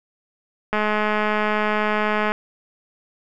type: click train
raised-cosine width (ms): 0.5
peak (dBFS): -7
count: 338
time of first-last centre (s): 0.73-2.32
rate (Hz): 212
effects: none